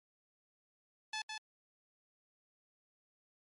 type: tone with echo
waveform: 10% pulse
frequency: 866 Hz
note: A5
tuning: 28 cents flat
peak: -29 dBFS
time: 1.13-1.22 s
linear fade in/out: 5 ms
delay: 160 ms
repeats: 1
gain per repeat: -4 dB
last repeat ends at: 1.38 s
effects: MP3 48 kbps